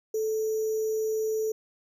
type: tone with sample-and-hold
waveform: sine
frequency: 437 Hz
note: A4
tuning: 12 cents flat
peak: -25 dBFS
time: 0.14-1.52 s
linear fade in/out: 5 ms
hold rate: 6300 Hz
effects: none